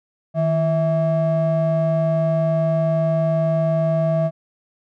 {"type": "ring-modulated tone", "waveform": "triangle", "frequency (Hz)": 246.9, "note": "B3", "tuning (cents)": 0, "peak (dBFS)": -11, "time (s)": [0.34, 4.31], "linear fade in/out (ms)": 50, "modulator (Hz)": 405, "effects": []}